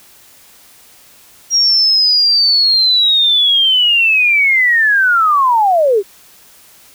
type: linear sweep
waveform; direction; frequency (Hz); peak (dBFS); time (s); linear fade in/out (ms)
sine; down; 5660 to 370; -8; 1.5-6.03; 50
effects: white hiss -44 dBFS RMS until 6.94 s